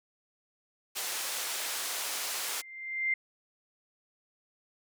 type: band-pass noise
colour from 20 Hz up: white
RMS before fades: -35 dBFS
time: 0.95-2.62 s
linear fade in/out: 20 ms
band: 500 to 11000 Hz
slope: 12 dB/octave
type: tone with exponential growth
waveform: sine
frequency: 2093 Hz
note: C7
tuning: in tune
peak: -24 dBFS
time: 2.26-3.14 s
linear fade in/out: 5 ms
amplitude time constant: 190 ms
effects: none